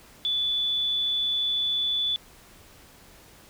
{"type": "tone", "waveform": "sine", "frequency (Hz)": 3466, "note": "A7", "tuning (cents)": -27, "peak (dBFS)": -23, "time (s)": [0.25, 2.16], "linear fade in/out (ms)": 0, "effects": ["pink hiss -52 dBFS RMS until 3.49 s"]}